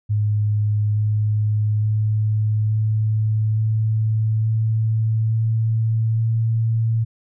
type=tone with pitch steps; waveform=sine; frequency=105.2 / 106.3 / 107.41 / 108.53 / 109.67 / 110.81 / 111.97 / 113.14 Hz; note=G#2 / G#2 / A2 / A2 / A2 / A2 / A2 / A2; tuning=+23 / +41 / -41 / -23 / -5 / +13 / +31 / +49 cents; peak=-16 dBFS; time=0.09-7.05 s; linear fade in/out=20 ms; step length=870 ms; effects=none